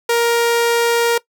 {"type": "tone", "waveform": "sawtooth", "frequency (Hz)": 469, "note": "A#4", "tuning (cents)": 11, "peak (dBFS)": -9, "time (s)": [0.09, 1.18], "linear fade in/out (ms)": 5, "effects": ["noise-tail reverb RT60 0.1 s tail -20 dB re dry"]}